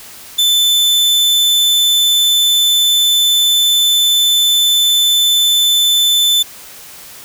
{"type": "tone", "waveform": "40% pulse", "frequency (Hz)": 3520, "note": "A7", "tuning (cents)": 0, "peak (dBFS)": -8, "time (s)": [0.38, 6.43], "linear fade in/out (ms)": 10, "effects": ["white hiss -35 dBFS RMS until 7.24 s"]}